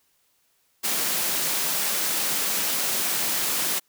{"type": "high-pass noise", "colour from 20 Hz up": "white", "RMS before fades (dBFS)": -25, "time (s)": [0.83, 3.8], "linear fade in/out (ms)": 20, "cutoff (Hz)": 140, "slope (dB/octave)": 48, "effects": ["white hiss -67 dBFS RMS until 3.88 s"]}